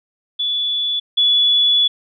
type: tone pair in turn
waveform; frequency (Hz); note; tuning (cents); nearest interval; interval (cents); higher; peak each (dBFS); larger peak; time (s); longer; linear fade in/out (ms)
sine; 3441 / 3421; A7 / A7; -39 / -49; unison; 10; first; -17 / -11; second; 0.39-1 / 1.17-1.88; second; 10
effects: none